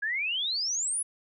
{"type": "exponential sweep", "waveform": "sine", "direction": "up", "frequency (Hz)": [1629, 10548], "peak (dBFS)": -27, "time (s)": [0.02, 1.03], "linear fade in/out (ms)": 10, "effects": []}